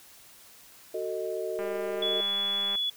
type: chord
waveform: sine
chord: D# diminished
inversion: first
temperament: just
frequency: 373.4 / 448 / 622.3 Hz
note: F#4 / A4 / D#5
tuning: +16 / +31 / 0 cents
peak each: -34 dBFS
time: 0.94-2.21 s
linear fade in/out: 5 ms
type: click train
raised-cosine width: 0.5 ms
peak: -26 dBFS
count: 234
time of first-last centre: 1.59-2.755 s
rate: 200 Hz
type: tone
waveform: sine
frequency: 3406 Hz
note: G#7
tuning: 43 cents sharp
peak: -26 dBFS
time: 2.02-2.9 s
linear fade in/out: 5 ms
effects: white hiss -53 dBFS RMS until 2.96 s